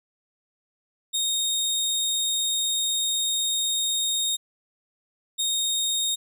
25% pulse tone pair in turn, 3708 / 3708 Hz, A#7 / A#7, -10 / -10 cents, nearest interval unison, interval 0 cents, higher neither, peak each -19 dBFS, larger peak neither, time 1.13-4.37 / 5.38-6.16 s, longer first, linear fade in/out 20 ms, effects none

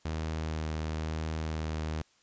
sawtooth tone with vibrato, 78.7 Hz, D#2, 20 cents sharp, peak -28 dBFS, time 0.05-2.02 s, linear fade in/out 5 ms, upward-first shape sine, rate 1 Hz, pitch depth 12 cents each way, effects white hiss -66 dBFS RMS until 2.22 s + resampled to 16000 Hz

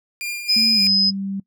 sawtooth tone with tremolo, 2403 Hz, D7, 39 cents sharp, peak -20 dBFS, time 0.21-0.87 s, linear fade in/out 0 ms, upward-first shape triangle, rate 3.3 Hz, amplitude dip 55%
sine tone, 5050 Hz, D#8, 25 cents sharp, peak -14 dBFS, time 0.48-1.11 s, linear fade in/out 20 ms
sine tone with pitch glide, 223.4 to 195.61 Hz, A3 to G3, +27 to -3 cents, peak -23 dBFS, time 0.56-1.4 s, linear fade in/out 5 ms, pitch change -230 cents, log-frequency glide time 0.74-0.81 s
effects noise-tail reverb RT60 0.1 s tail -22 dB re dry

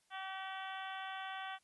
harmonic tone with a mistuned harmonic, 382.4 Hz, G4, 43 cents flat, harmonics 2 / 3 / 4 / 5 / 6 / 7 / 8 / 9, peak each -45 / -49 / -48 / -51 / -56 / -56 / -54 / -54 dBFS, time 0.1-1.59 s, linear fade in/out 50 ms, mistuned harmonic 7, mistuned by +19 cents, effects white hiss -75 dBFS RMS until 1.63 s + resampled to 24000 Hz

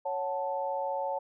sine chord, F# minor, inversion second, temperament equal, 554.4 / 740 / 880 Hz, C#5 / F#5 / A5, 0 / 0 / 0 cents, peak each -33 / -37 / -33 dBFS, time 0.05-1.19 s, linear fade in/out 10 ms, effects none

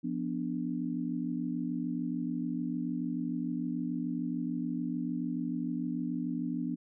sine chord, B diminished, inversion second, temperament equal, 174.61 / 246.9 / 293.7 Hz, F3 / B3 / D4, 0 / 0 / 0 cents, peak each -37 / -34 / -36 dBFS, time 0.03-6.76 s, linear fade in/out 20 ms, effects none

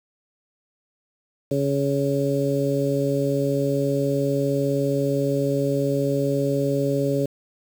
harmonic tone, 139.6 Hz, C#3, 13 cents sharp, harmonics 1 / 2 / 3 / 4, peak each -25 / -25 / -25 / -25 dBFS, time 1.51-7.26 s, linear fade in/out 5 ms, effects 7-bit

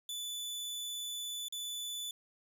sawtooth tone with dropouts, 3483 Hz, A7, 18 cents flat, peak -35 dBFS, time 0.09-2.11 s, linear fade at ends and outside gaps 2 ms, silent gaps 1.484-1.524 s, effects none

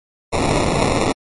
violet noise with sample-and-hold, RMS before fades -17 dBFS, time 0.32-1.13 s, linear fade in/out 20 ms, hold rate 1575 Hz, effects MP3 48 kbps

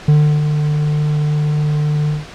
triangle tone with ADSR envelope, 149.7 Hz, D3, 33 cents sharp, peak -4 dBFS, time 0.08-2.26 s, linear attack 6 ms, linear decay 320 ms, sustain -7 dB, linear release 170 ms, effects pink hiss -34 dBFS RMS until 2.34 s + low-pass 5000 Hz 12 dB/octave

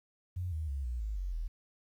sine tone with pitch steps, 89.7 / 78.54 / 68.77 / 60.21 / 52.72 / 46.16 / 40.42 Hz, F2 / D#2 / C#2 / B1 / G#1 / F#1 / E1, +47 / +17 / -13 / -43 / +27 / -3 / -33 cents, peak -33 dBFS, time 0.36-1.48 s, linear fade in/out 10 ms, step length 160 ms, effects 11-bit

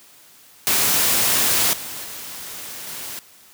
white noise with level steps, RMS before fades -18 / -32 / -34 / -32 dBFS, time 0.67-3.19 s, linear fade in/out 0 ms, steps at 1.73 / 2.04 / 2.87 s, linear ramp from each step 2 ms, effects white hiss -49 dBFS RMS until 3.53 s + high-pass 80 Hz 12 dB/octave

